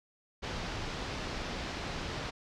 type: low-pass noise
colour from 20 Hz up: pink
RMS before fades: -38 dBFS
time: 0.42-2.31 s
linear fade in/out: 20 ms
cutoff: 5400 Hz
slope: 24 dB/octave
effects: none